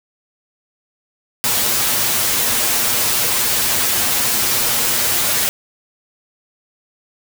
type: noise with comb filter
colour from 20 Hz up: white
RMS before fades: -17 dBFS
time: 1.44-5.49 s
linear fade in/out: 0 ms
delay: 8.4 ms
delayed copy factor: +0.7
effects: none